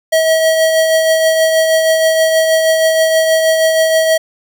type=tone with tremolo; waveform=square; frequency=642 Hz; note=E5; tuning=46 cents flat; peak=-8 dBFS; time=0.12-4.18 s; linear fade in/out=10 ms; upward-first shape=triangle; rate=6.3 Hz; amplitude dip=40%; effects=none